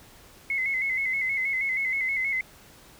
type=tone with vibrato; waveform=sine; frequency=2116 Hz; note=C7; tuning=19 cents sharp; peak=-24 dBFS; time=0.5-2.41 s; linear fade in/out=2 ms; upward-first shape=square; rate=6.3 Hz; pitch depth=56 cents each way; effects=pink hiss -52 dBFS RMS until 2.99 s